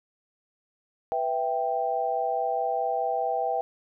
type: chord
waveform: sine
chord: E minor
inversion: second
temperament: equal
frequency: 493.9 / 659.3 / 784 Hz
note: B4 / E5 / G5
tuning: 0 / 0 / 0 cents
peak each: -31 / -29 / -27 dBFS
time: 1.12-3.61 s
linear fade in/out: 0 ms
effects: none